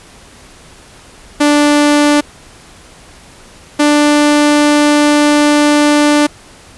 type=tone pair in turn; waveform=sawtooth; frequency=293.5 / 295 Hz; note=D4 / D4; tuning=-1 / +8 cents; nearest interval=unison; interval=9 cents; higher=second; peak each=-3 dBFS; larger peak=neither; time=1.4-2.21 / 3.79-6.27 s; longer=second; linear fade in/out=10 ms; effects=pink hiss -39 dBFS RMS until 6.77 s + resampled to 24000 Hz